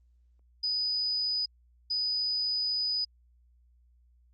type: tone bursts at uneven times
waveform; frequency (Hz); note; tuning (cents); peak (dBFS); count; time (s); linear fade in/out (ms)
sine; 4978; D#8; 0; -27; 2; 0.63-1.46 / 1.9-3.05; 10
effects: added 60 Hz sine -60 dBFS peak until 4.33 s + Opus 24 kbps